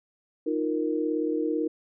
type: chord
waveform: sine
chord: Eb suspended second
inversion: none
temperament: equal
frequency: 311.1 / 349.2 / 466.2 Hz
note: Eb4 / F4 / Bb4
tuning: 0 / 0 / 0 cents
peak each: -27 / -31 / -29 dBFS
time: 0.46-1.68 s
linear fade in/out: 10 ms
effects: none